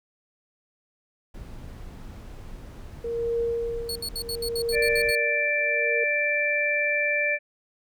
brown noise, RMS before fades -40 dBFS, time 1.34-5.11 s, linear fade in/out 5 ms
sine tone with tremolo, 466.6 Hz, A#4, 2 cents sharp, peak -22 dBFS, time 3.04-6.04 s, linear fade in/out 5 ms, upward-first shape triangle, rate 0.7 Hz, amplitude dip 100%
sawtooth tone bursts, 4393 Hz, C#8, 16 cents flat, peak -26 dBFS, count 10, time 3.89-5.152 s, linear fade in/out 2 ms, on 65 ms, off 68 ms
harmonic tone, 587.3 Hz, D5, in tune, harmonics 1 / 3 / 4, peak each -28 / -27 / -24 dBFS, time 4.72-7.39 s, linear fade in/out 50 ms
effects none

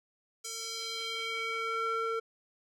square tone with band-pass filter sweep, 452.8 Hz, A4, 50 cents sharp, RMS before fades -35 dBFS, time 0.44-2.2 s, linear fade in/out 10 ms, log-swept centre 7000 to 950 Hz, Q 2, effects none

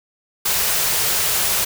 white band-stop noise, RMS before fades -19 dBFS, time 0.45-1.65 s, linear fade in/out 10 ms, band 210 to 340 Hz, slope 96 dB/octave, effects none

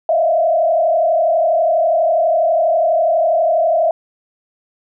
sine tone with frequency modulation, 659.3 Hz, E5, in tune, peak -11 dBFS, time 0.09-3.91 s, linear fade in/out 2 ms, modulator 32.2 Hz, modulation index 1.3, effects none

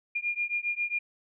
sine beating tone pair, 2411 / 2418.4 Hz, D7 / D#7, +45 / -50 cents, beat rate 7.4 Hz, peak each -31 dBFS, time 0.15-0.99 s, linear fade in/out 10 ms, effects none

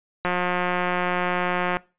click train, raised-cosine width 0.5 ms, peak -9 dBFS, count 273, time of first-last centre 0.25-1.77 s, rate 179 Hz, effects noise-tail reverb RT60 0.3 s tail -22 dB re dry + resampled to 8000 Hz

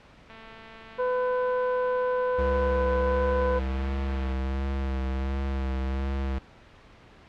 click train, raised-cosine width 0.3 ms, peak -31 dBFS, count 901, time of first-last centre 0.3-4.336 s, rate 223 Hz
harmonic tone, 502 Hz, B4, 28 cents sharp, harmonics 1 / 2 / 3, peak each -24 / -31 / -37 dBFS, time 0.98-3.6 s, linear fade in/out 20 ms
square tone with vibrato, 66.8 Hz, C2, 36 cents sharp, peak -27 dBFS, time 2.38-6.39 s, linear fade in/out 10 ms, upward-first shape sine, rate 1.4 Hz, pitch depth 29 cents each way
effects pink hiss -52 dBFS RMS until 7.28 s + low-pass 3000 Hz 12 dB/octave

